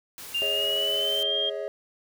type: noise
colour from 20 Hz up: white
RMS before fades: -41 dBFS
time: 0.18-1.23 s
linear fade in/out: 0 ms
type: tone with pitch glide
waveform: sine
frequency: 2798 to 3214 Hz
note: F7 to G7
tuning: +3 to +43 cents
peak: -24 dBFS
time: 0.34-1.5 s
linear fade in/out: 10 ms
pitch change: +240 cents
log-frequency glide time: 0.47-1.35 s
type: chord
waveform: triangle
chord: Ab suspended fourth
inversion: none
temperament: equal with one note detuned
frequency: 415.3 / 554.4 / 637.9 Hz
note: Ab4 / Db5 / Eb5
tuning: 0 / 0 / +43 cents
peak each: -32 dBFS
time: 0.42-1.68 s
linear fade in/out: 0 ms
effects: none